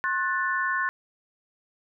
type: chord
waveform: sine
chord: F# diminished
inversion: second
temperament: equal with one note detuned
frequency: 1069.7 / 1480 / 1760 Hz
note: C6 / F#6 / A6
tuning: +38 / 0 / 0 cents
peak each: -28 dBFS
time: 0.04-0.89 s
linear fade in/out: 0 ms
effects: none